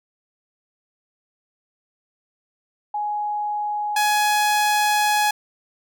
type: tone pair in turn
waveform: sine / sawtooth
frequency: 835 / 839.2 Hz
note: G#5 / G#5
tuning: +9 / +18 cents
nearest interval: unison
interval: 9 cents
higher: second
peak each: -22 / -13 dBFS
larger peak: second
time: 2.94-3.96 / 3.96-5.31 s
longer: second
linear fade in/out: 5 ms
effects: none